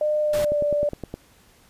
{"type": "tone with pitch glide", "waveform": "sine", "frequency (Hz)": [604, 586.5], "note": ["D5", "D5"], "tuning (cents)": [48, -2], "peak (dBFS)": -19, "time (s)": [0.01, 0.89], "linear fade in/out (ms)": 2, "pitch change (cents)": -50, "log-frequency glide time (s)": [0.21, 0.61]}
{"type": "noise", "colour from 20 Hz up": "pink", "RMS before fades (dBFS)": -32, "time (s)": [0.33, 0.45], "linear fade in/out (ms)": 5}
{"type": "click train", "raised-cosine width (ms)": 2, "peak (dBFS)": -17, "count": 7, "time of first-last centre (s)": [0.52, 1.14], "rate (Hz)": 9.67}
{"effects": ["pink hiss -56 dBFS RMS until 1.69 s", "resampled to 32000 Hz"]}